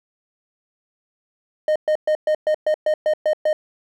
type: tone bursts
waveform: triangle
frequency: 615 Hz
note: D#5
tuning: 20 cents flat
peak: -13 dBFS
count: 10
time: 1.68-3.53 s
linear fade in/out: 2 ms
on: 77 ms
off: 120 ms
effects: none